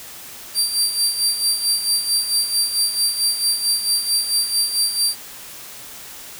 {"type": "tone with tremolo", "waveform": "25% pulse", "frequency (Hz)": 4699, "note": "D8", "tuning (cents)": 0, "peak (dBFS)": -10, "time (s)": [0.54, 5.16], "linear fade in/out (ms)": 50, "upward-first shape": "sine", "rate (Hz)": 4.5, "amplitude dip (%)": 65, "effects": ["white hiss -37 dBFS RMS until 6.39 s"]}